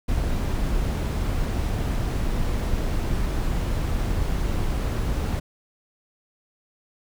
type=noise; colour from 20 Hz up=brown; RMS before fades=-24 dBFS; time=0.08-5.4 s; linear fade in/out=10 ms; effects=none